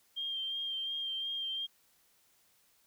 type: tone with vibrato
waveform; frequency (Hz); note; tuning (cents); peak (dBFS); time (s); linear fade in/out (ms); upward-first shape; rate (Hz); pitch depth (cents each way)
sine; 3186; G7; +27; -34; 0.16-1.67; 20; sine; 2.8; 23
effects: white hiss -69 dBFS RMS until 2.86 s